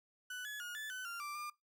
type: tone with pitch steps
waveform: 35% pulse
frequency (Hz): 1491 / 1700 / 1436 / 1740 / 1509 / 1389 / 1175 / 1199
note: F#6 / G#6 / F6 / A6 / F#6 / F6 / D6 / D6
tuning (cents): +13 / +40 / +48 / -20 / +34 / -10 / +1 / +36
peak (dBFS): -40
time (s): 0.3-1.5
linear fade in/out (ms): 5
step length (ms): 150
effects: noise-tail reverb RT60 0.2 s tail -21 dB re dry